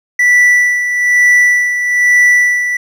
triangle tone with tremolo, 1966 Hz, B6, 8 cents flat, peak -3 dBFS, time 0.19-2.77 s, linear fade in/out 5 ms, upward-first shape sine, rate 1.1 Hz, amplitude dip 60%, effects none

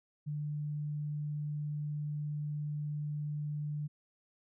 sine tone, 148.6 Hz, D3, 21 cents sharp, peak -34 dBFS, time 0.26-3.88 s, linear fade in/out 20 ms, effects none

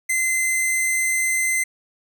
sawtooth tone pair together, 2064 / 4128 Hz, C7 / C8, -24 / -24 cents, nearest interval octave, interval 1200 cents, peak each -15 / -23 dBFS, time 0.09-1.64 s, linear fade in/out 10 ms, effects none

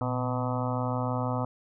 harmonic tone with a mistuned harmonic, 126.2 Hz, B2, 38 cents sharp, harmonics 1 / 2 / 4 / 5 / 6 / 7 / 8 / 9 / 10, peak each -30 / -33 / -36 / -37 / -38 / -38 / -39 / -40 / -40 dBFS, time 0.01-1.45 s, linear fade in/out 2 ms, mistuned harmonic 1, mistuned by -89 cents, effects none

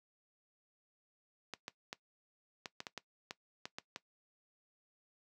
clicks, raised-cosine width 0.2 ms, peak -24 dBFS, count 11, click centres 1.537 / 1.681 / 1.929 / 2.658 / 2.804 / 2.868 / 2.977 / 3.309 / 3.655 / 3.785 / 3.961 s, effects noise-tail reverb RT60 0.1 s tail -18 dB re dry + high-pass 150 Hz 12 dB/octave

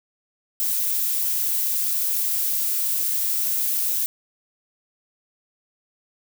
violet noise, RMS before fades -23 dBFS, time 0.6-4.06 s, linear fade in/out 0 ms, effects none

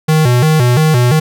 square tone with vibrato, 138.59 Hz, C#3, in tune, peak -8 dBFS, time 0.08-1.2 s, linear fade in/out 10 ms, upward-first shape square, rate 2.9 Hz, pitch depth 210 cents each way, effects none

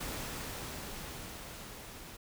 pink noise with level ramp, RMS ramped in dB -39 to -49 dBFS, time 0-2.17 s, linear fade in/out 10 ms, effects none

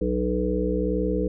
harmonic tone, 61.5 Hz, B1, 7 cents flat, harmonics 1 / 3 / 5 / 7 / 8, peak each -28 / -28 / -28 / -28 / -28 dBFS, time 0.01-1.28 s, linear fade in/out 5 ms, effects none

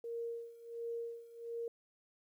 sine tone with tremolo, 465.8 Hz, A#4, 1 cent flat, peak -37 dBFS, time 0.04-1.68 s, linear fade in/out 2 ms, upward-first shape sine, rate 1.4 Hz, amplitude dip 85%, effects 12-bit

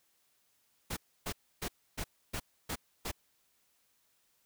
pink noise bursts, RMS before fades -37 dBFS, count 7, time 0.9-3.116 s, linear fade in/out 10 ms, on 68 ms, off 290 ms, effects white hiss -73 dBFS RMS until 4.45 s

